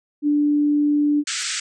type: tone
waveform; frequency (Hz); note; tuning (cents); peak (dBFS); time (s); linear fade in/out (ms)
sine; 293.7; D4; 0; -15; 0.22-1.24; 50
type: band-pass noise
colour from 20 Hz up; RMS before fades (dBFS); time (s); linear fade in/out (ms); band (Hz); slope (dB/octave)
white; -26; 1.27-1.6; 5; 1300 to 8400; 96
type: noise with exponential growth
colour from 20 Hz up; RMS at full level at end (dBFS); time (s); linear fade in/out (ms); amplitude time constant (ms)
blue; -29; 1.31-1.43; 0; 24
effects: resampled to 24000 Hz